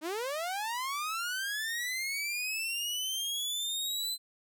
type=linear sweep; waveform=sawtooth; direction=up; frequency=293.7 to 4071 Hz; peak=-29 dBFS; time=0.01-4.18 s; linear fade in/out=50 ms; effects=none